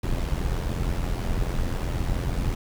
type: noise with amplitude modulation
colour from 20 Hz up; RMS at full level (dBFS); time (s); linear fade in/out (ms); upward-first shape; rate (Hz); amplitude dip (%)
brown; -23; 0.03-2.55; 5; sine; 86.2; 65
effects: none